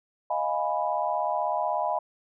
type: chord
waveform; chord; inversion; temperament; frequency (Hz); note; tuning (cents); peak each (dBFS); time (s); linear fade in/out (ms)
sine; F half-diminished seventh; third; equal; 622.3 / 698.5 / 830.6 / 987.8; Eb5 / F5 / Ab5 / Cb6; 0 / 0 / 0 / 0; -30; 0.3-1.99; 5
effects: none